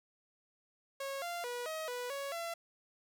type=tone with pitch steps; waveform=sawtooth; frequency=548 / 693 / 486.3 / 633 / 491.7 / 557 / 676 Hz; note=C#5 / F5 / B4 / D#5 / B4 / C#5 / E5; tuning=-20 / -14 / -27 / +30 / -8 / +8 / +43 cents; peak=-34 dBFS; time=1-2.54 s; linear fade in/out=5 ms; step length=220 ms; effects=none